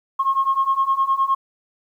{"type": "beating tone pair", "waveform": "sine", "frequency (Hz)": [1074, 1083.7], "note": ["C6", "C#6"], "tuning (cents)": [45, -40], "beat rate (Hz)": 9.7, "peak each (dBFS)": [-20, -18], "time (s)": [0.19, 1.35], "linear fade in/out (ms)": 10, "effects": ["tanh soft clip ceiling -9 dBFS", "9-bit"]}